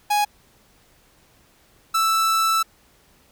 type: tone pair in turn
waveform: 45% pulse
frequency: 830.6 / 1321 Hz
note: G#5 / E6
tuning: 0 / +3 cents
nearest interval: minor sixth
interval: 803 cents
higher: second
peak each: -17 dBFS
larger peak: neither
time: 0.1-0.25 / 1.94-2.63 s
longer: second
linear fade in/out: 10 ms
effects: pink hiss -57 dBFS RMS until 3.31 s